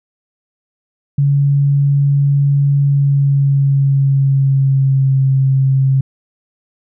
sine tone with pitch glide, 141.1 to 134.26 Hz, C#3 to C3, +31 to +45 cents, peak -9 dBFS, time 1.18-6.01 s, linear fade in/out 5 ms, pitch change -86 cents, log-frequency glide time 2.8-5.21 s, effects none

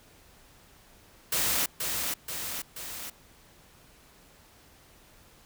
white noise with echo, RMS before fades -27 dBFS, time 1.32-1.66 s, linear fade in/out 5 ms, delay 480 ms, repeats 3, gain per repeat -4 dB, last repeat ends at 3.1 s, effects pink hiss -57 dBFS RMS until 5.45 s

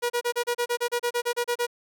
sawtooth tone bursts, 480.7 Hz, B4, 47 cents flat, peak -19 dBFS, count 15, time 0.02-1.668 s, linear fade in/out 20 ms, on 80 ms, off 32 ms, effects none

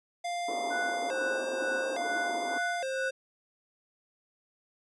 square tone with vibrato, 608 Hz, D#5, 40 cents flat, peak -32 dBFS, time 0.24-3.11 s, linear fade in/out 10 ms, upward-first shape square, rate 0.58 Hz, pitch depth 240 cents each way
pink band-pass noise, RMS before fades -39 dBFS, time 0.48-2.58 s, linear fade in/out 2 ms, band 260 to 1100 Hz, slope 48 dB/octave
sine tone with tremolo, 1480 Hz, F#6, in tune, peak -30 dBFS, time 0.7-3.1 s, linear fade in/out 20 ms, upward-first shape sine, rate 2.2 Hz, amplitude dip 90%
effects resampled to 22050 Hz

